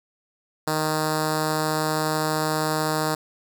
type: tone with notch filter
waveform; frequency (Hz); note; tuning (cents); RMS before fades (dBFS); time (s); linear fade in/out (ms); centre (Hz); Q
5% pulse; 155.4; D#3; -2; -24; 0.67-3.15; 5; 2200; 1.1
effects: none